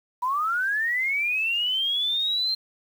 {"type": "linear sweep", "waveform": "sine", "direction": "up", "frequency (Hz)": [964, 4176], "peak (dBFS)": -22, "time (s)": [0.22, 2.55], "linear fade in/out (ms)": 10, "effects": ["8-bit"]}